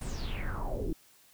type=noise with low-pass filter sweep; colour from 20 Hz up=brown; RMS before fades=-34 dBFS; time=0.01-0.93 s; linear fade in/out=5 ms; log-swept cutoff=9800 to 300 Hz; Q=7.8; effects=white hiss -61 dBFS RMS until 1.33 s